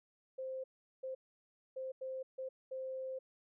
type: tone bursts at uneven times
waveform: sine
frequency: 523.3 Hz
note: C5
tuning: in tune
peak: -39 dBFS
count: 6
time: 0.38-0.64 / 1.03-1.15 / 1.76-1.92 / 2.01-2.23 / 2.38-2.49 / 2.71-3.19 s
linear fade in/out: 10 ms
effects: none